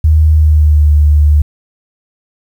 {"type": "tone with pitch glide", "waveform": "sine", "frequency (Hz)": [77.78, 74.44], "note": ["D#2", "D2"], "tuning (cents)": [0, 24], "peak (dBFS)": -4, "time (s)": [0.04, 1.42], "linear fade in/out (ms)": 5, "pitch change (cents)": -76, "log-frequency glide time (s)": [0.31, 0.88], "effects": ["7-bit"]}